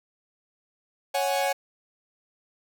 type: chord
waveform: 45% pulse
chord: C# suspended fourth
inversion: none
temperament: equal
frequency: 554.4 / 740 / 830.6 Hz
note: C#5 / F#5 / G#5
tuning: 0 / 0 / 0 cents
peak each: -27 / -28 / -29 dBFS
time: 1.14-1.53 s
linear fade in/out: 10 ms
effects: none